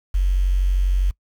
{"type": "tone with quantisation", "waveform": "sine", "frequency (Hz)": 46.25, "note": "F#1", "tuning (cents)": 0, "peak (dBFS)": -15, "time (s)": [0.14, 1.11], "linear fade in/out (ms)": 10, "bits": 7, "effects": ["noise-tail reverb RT60 0.1 s tail -23 dB re dry"]}